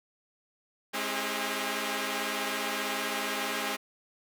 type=tone cluster; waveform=5% pulse; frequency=209.9 / 268.2 / 324.2 / 404.3 Hz; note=G#3 / C4 / E4 / G#4; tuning=+19 / +43 / -29 / -46 cents; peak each=-24 / -23 / -28 / -25 dBFS; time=0.93-3.77 s; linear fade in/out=20 ms; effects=none